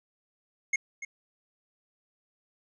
square tone with echo, 2159 Hz, C#7, 46 cents flat, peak -24 dBFS, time 0.73-0.76 s, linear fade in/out 5 ms, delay 290 ms, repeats 1, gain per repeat -12 dB, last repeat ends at 1.05 s, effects resampled to 16000 Hz

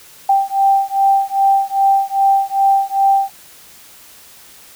sine beating tone pair, 784 / 786.5 Hz, G5 / G5, 0 / +6 cents, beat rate 2.5 Hz, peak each -14 dBFS, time 0.29-3.3 s, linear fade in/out 5 ms, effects white hiss -42 dBFS RMS until 4.75 s

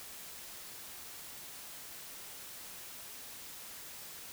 silence, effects white hiss -48 dBFS RMS until 4.32 s

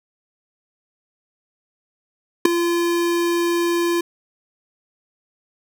square tone with ADSR envelope, 343.2 Hz, F4, 30 cents flat, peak -5 dBFS, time 2.45-4.01 s, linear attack 6 ms, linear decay 4 ms, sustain -13 dB, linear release 5 ms, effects none

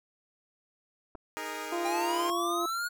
clicks, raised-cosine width 1 ms, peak -31 / -30 dBFS, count 2, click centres 1.151 / 1.154 s
10% pulse chord, D# suspended fourth, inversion none, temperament equal with one note detuned, 311.1 / 412 / 466.2 Hz, D#4 / G#4 / A#4, 0 / -14 / 0 cents, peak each -32 dBFS, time 1.37-2.3 s, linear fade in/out 0 ms
harmonic tone, 344.8 Hz, F4, 22 cents flat, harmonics 1 / 2 / 3, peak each -32 / -35 / -39 dBFS, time 1.72-2.66 s, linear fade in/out 5 ms
square linear sweep, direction up, 784 to 1453 Hz, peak -31 dBFS, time 1.84-2.89 s, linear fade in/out 20 ms
effects none

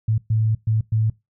sine tone bursts at uneven times, 110 Hz, A2, in tune, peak -16 dBFS, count 4, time 0.08-0.18 / 0.3-0.55 / 0.67-0.81 / 0.92-1.1 s, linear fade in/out 5 ms, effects noise-tail reverb RT60 0.2 s tail -21 dB re dry

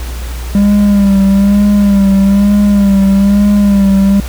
triangle tone with vibrato, 200.1 Hz, G3, 36 cents sharp, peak -3 dBFS, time 0.55-4.2 s, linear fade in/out 0 ms, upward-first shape sine, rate 1.1 Hz, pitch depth 44 cents each way, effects added 60 Hz sine -18 dBFS peak until 4.28 s + pink hiss -29 dBFS RMS until 4.28 s

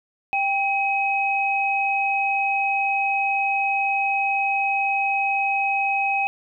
sine tone pair together, 790 / 2538 Hz, G5 / D#7, +13 / +34 cents, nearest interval octave + minor sixth, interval 2021 cents, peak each -22 dBFS, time 0.33-6.27 s, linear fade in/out 0 ms, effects none

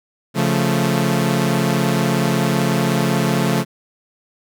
sawtooth chord, Db augmented, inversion none, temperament equal, 138.59 / 174.61 / 220 Hz, Db3 / F3 / A3, 0 / 0 / 0 cents, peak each -16 dBFS, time 0.34-3.65 s, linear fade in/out 50 ms, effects none

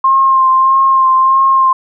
sine tone with vibrato, 1061 Hz, C6, 24 cents sharp, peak -6 dBFS, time 0.04-1.73 s, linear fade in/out 5 ms, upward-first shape sine, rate 1.6 Hz, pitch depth 22 cents each way, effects none

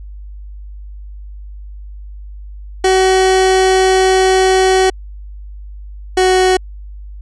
30% pulse tone pair in turn, 377 / 371.8 Hz, F#4 / F#4, +32 / +8 cents, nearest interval unison, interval 24 cents, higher first, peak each -6 dBFS, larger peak neither, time 2.84-4.9 / 6.17-6.57 s, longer first, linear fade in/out 5 ms, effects added 50 Hz sine -28 dBFS peak until 7.21 s + resampled to 22050 Hz

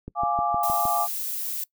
click train, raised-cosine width 3 ms, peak -22 dBFS, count 6, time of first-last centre 0.08-0.854 s, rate 6.46 Hz
sine chord, D diminished, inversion first, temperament equal, 698.5 / 830.6 / 1174.7 Hz, F5 / Ab5 / D6, 0 / 0 / 0 cents, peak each -26 dBFS, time 0.15-1.08 s, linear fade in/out 50 ms
violet noise, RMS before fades -30 dBFS, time 0.63-1.64 s, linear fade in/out 5 ms
effects noise-tail reverb RT60 0.1 s tail -22 dB re dry

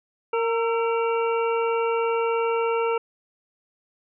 harmonic tone with a mistuned harmonic, 460.8 Hz, A#4, 20 cents flat, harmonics 1 / 2 / 3 / 5 / 6, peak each -22 / -28 / -30 / -36 / -36 dBFS, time 0.33-2.98 s, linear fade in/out 5 ms, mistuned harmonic 3, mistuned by -52 cents, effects none

